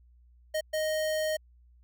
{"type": "tone bursts at uneven times", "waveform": "square", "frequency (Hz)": 622.3, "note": "D#5", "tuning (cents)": 0, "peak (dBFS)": -28, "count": 2, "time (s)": [[0.54, 0.61], [0.73, 1.37]], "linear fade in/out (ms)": 10, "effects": ["added 60 Hz sine -56 dBFS peak until 1.83 s"]}